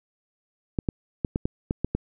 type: clicks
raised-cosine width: 3 ms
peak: -11 dBFS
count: 8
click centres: 0.788 / 0.888 / 1.248 / 1.359 / 1.455 / 1.709 / 1.846 / 1.95 s
effects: none